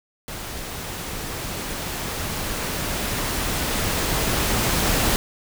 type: noise with level ramp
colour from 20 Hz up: pink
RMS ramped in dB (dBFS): -33 to -20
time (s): 0.28-5.16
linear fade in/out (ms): 0
effects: none